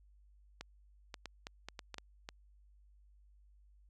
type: clicks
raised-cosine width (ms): 0.2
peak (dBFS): -26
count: 9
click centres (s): 0.61 / 1.142 / 1.257 / 1.469 / 1.686 / 1.792 / 1.943 / 1.983 / 2.289
effects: added 50 Hz sine -61 dBFS peak until 3.89 s